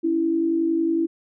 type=tone pair together; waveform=sine; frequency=280 / 330.9 Hz; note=C#4 / E4; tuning=+18 / +7 cents; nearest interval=minor third; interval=289 cents; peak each=-27 / -19 dBFS; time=0.03-1.07 s; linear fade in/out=20 ms; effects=none